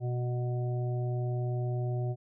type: harmonic tone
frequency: 123.1 Hz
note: B2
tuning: 5 cents flat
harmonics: 1 / 3 / 5 / 6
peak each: -29 / -39 / -43 / -45 dBFS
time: 0-2.16 s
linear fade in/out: 50 ms
effects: none